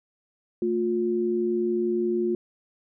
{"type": "tone pair together", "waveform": "sine", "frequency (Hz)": [223.4, 354.6], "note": ["A3", "F4"], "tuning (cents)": [27, 26], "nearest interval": "minor sixth", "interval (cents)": 799, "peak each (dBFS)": [-28, -23], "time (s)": [0.62, 2.35], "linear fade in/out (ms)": 2, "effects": []}